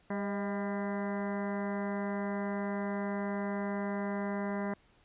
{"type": "harmonic tone with a mistuned harmonic", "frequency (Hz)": 200, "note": "G3", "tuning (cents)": 35, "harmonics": [1, 2, 3, 4, 5, 6, 7, 8, 9, 10], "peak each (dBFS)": [-34, -40, -40, -45, -44, -50, -51, -48, -50, -49], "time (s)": [0.1, 4.74], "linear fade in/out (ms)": 5, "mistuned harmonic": 3, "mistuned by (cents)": 52, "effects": ["pink hiss -66 dBFS RMS until 5.04 s", "resampled to 8000 Hz"]}